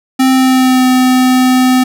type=tone with pitch glide; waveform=square; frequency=261.6 to 255.3 Hz; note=C4 to C4; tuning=0 to -42 cents; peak=-7 dBFS; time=0.19-1.84 s; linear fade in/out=10 ms; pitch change=-42 cents; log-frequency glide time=0.31-0.86 s; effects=none